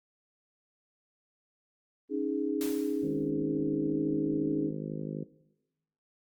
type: chord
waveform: sine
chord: C# suspended second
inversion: none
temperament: equal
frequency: 277.2 / 311.1 / 415.3 Hz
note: C#4 / D#4 / G#4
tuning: 0 / 0 / 0 cents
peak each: -33 dBFS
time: 2.09-4.72 s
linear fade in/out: 50 ms
type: noise with exponential decay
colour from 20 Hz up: white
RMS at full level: -39 dBFS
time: 2.61-3.3 s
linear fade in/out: 0 ms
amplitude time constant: 150 ms
type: harmonic tone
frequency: 51.91 Hz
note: G#1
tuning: in tune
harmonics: 3 / 4 / 5 / 6 / 7 / 8 / 9 / 10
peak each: -38 / -40 / -42 / -44 / -45 / -46 / -47 / -48 dBFS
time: 3.03-5.24 s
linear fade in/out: 5 ms
effects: noise-tail reverb RT60 1.0 s tail -19 dB re dry + Opus 32 kbps